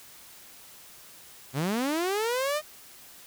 sawtooth linear sweep, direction up, 123.47 to 622.3 Hz, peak -22 dBFS, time 1.53-2.62 s, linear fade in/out 50 ms, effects white hiss -50 dBFS RMS until 3.26 s

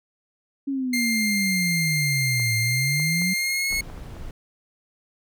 sine exponential two-way sweep, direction down then up, 280 to 113 to 188.7 Hz, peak -23 dBFS, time 0.67-3.34 s, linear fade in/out 10 ms, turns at 2.57 s
sawtooth tone with pitch glide, 2108 to 2176 Hz, C7 to C#7, +12 to -33 cents, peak -19 dBFS, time 0.93-3.81 s, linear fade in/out 5 ms, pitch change +55 cents, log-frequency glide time 3.32-3.7 s
clicks, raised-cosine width 1 ms, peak -27 dBFS, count 7, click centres 2.399 / 2.999 / 3.219 / 3.727 / 3.9 / 3.977 / 4.167 s
brown noise, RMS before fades -36 dBFS, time 3.7-4.31 s, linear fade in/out 2 ms
effects none

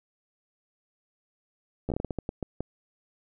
slowing click train, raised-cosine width 2 ms, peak -17 dBFS, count 12, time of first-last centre 1.89-2.606 s, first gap 12 ms, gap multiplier 1.31, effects none

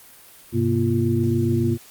sine tone cluster, 100.6 / 127.9 / 236.7 / 345 Hz, G2 / C3 / A#3 / F4, +45 / -39 / +27 / -21 cents, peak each -23 dBFS, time 0.52-1.78 s, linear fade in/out 50 ms, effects white hiss -47 dBFS RMS until 1.9 s + Opus 32 kbps

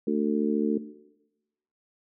harmonic tone, 74.3 Hz, D2, 21 cents sharp, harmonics 3 / 4 / 5 / 6, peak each -27 / -28 / -29 / -30 dBFS, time 0.07-0.78 s, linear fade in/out 5 ms, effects noise-tail reverb RT60 1.0 s tail -17 dB re dry

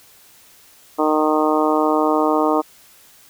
harmonic tone, 154 Hz, D#3, 17 cents flat, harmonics 2 / 3 / 4 / 5 / 6 / 7 / 8, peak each -19 / -21 / -22 / -23 / -24 / -24 / -25 dBFS, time 0.98-2.62 s, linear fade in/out 20 ms, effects white hiss -49 dBFS RMS until 3.29 s

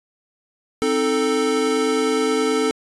square chord, A diminished, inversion first, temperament equal, 261.6 / 311.1 / 440 Hz, C4 / Eb4 / A4, 0 / 0 / 0 cents, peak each -24 / -26 / -20 dBFS, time 0.82-2.71 s, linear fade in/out 0 ms, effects resampled to 24000 Hz

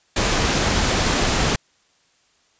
pink noise, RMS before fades -19 dBFS, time 0.16-1.56 s, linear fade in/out 5 ms, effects white hiss -61 dBFS RMS until 2.59 s + resampled to 16000 Hz

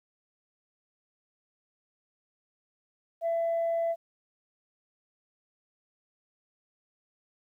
sine tone, 669 Hz, E5, 25 cents sharp, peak -24 dBFS, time 3.21-3.96 s, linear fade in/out 50 ms, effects tanh soft clip ceiling -23 dBFS + 11-bit

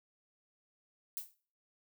violet noise with exponential decay, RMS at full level -36 dBFS, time 1.17-1.34 s, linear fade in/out 0 ms, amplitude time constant 36 ms, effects noise-tail reverb RT60 0.4 s tail -17 dB re dry

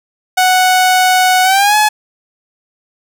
sawtooth tone with pitch glide, 740 to 850 Hz, F#5 to G#5, 0 to +40 cents, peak -4 dBFS, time 0.37-1.89 s, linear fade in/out 10 ms, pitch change +240 cents, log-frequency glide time 1.43-1.76 s, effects none

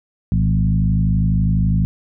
sine tone with frequency modulation, 118.2 Hz, A#2, 24 cents sharp, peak -13 dBFS, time 0.32-1.85 s, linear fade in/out 0 ms, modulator 52 Hz, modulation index 1.5, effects none

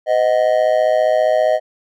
triangle tone with amplitude modulation, 625 Hz, D#5, 8 cents sharp, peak -6 dBFS, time 0.06-1.6 s, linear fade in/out 50 ms, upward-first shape sine, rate 115 Hz, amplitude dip 90%, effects none

